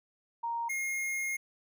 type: tone pair in turn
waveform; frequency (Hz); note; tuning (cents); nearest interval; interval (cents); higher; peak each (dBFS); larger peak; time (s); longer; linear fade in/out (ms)
sine / square; 932.3 / 2142; A#5 / C7; 0 / +40; octave + major second; 1440; second; -31 / -32; first; 0.43-0.69 / 0.69-1.37; second; 10
effects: none